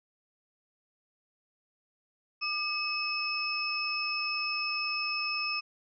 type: tone cluster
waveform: sine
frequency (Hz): 1202 / 2566 / 5260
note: D6 / E7 / E8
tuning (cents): +40 / -47 / -5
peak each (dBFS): -37 / -32 / -34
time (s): 2.41-5.61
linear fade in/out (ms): 20
effects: none